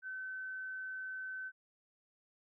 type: tone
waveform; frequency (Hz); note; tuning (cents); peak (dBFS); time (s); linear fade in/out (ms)
sine; 1526; G6; -47; -40; 0.02-1.52; 50
effects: none